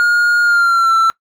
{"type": "tone with pitch glide", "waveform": "triangle", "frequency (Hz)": [1426, 1338.2], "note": ["F6", "E6"], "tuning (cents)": [36, 26], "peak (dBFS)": -7, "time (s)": [0, 1.1], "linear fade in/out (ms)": 0, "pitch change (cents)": -110, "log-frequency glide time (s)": [0.42, 0.95], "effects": ["noise-tail reverb RT60 0.1 s tail -21 dB re dry"]}